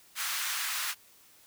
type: high-pass noise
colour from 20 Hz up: pink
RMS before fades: -33 dBFS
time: 0.15-0.95 s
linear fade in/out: 50 ms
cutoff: 1200 Hz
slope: 24 dB/octave
effects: white hiss -59 dBFS RMS until 1.46 s